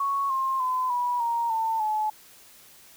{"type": "tone with pitch steps", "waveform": "sine", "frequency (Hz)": [1108.7, 1062.3, 1017.9, 975.3, 934.5, 895.4, 857.9], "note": ["C#6", "C6", "C6", "B5", "A#5", "A5", "A5"], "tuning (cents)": [0, 26, -48, -22, 4, 30, -44], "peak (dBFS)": -23, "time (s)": [0, 2.1], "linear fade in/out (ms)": 5, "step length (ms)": 300, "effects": ["white hiss -52 dBFS RMS until 2.96 s"]}